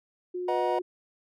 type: tone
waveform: sine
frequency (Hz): 360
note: F#4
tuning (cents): -47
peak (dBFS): -30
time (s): 0.34-0.82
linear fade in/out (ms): 10
type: chord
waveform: triangle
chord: B major seventh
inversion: none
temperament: equal with one note detuned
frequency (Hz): 493.9 / 622.3 / 740 / 951.4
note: B4 / D#5 / F#5 / A#5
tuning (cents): 0 / 0 / 0 / +35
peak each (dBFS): -29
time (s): 0.48-0.79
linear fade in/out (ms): 5
effects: none